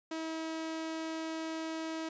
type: tone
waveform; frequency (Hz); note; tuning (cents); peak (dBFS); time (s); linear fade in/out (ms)
sawtooth; 321.6; E4; -43; -32; 0.11-2.09; 5
effects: resampled to 16000 Hz